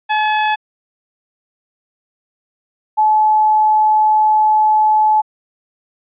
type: tone pair in turn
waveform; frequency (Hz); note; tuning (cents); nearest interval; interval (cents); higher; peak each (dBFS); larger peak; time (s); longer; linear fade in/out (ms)
sawtooth / sine; 855 / 859.5; A5 / A5; -50 / -41; unison; 9; second; -9; neither; 0.09-0.56 / 2.97-5.22; second; 20
effects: resampled to 8000 Hz